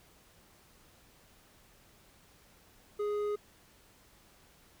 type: tone with hard clipping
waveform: sine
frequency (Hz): 415.3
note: G#4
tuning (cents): 0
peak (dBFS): -32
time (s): 2.99-3.36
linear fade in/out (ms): 10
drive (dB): 6
effects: pink hiss -62 dBFS RMS until 4.8 s